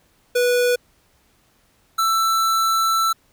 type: tone pair in turn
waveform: square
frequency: 490 / 1330.2 Hz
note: B4 / E6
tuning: -14 / +15 cents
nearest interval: octave + perfect fourth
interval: 1729 cents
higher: second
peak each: -16 / -17 dBFS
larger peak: first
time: 0.35-0.76 / 1.98-3.13 s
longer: second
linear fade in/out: 10 ms
effects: pink hiss -60 dBFS RMS until 3.32 s